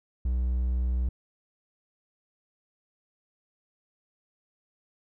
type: tone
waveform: triangle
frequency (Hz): 62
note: B1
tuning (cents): +7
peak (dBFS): -22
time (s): 0.25-1.09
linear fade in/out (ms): 5
effects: none